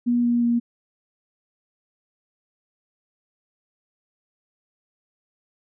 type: tone with pitch steps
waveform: sine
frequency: 240.8 / 238.7 / 236.7 Hz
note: B3 / A#3 / A#3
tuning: -44 / +41 / +27 cents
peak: -17 dBFS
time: 0.06-0.6 s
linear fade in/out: 20 ms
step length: 180 ms
effects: none